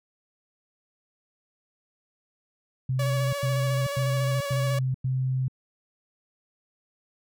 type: tone bursts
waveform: sine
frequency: 130 Hz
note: C3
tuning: 11 cents flat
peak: -23 dBFS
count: 5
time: 2.89-5.482 s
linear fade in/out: 5 ms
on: 440 ms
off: 98 ms
type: tone with vibrato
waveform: sawtooth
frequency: 566 Hz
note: C#5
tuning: 36 cents sharp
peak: -25 dBFS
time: 2.99-4.79 s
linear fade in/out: 5 ms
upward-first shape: square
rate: 14 Hz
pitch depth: 20 cents each way
effects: none